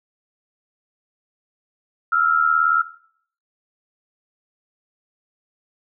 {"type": "tone pair together", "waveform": "sine", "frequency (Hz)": [1318.5, 1396.9], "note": ["E6", "F6"], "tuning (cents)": [0, 0], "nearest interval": "minor second", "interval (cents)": 100, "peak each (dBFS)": -18, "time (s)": [2.12, 2.82], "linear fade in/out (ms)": 5, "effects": ["noise-tail reverb RT60 0.6 s tail -17 dB re dry"]}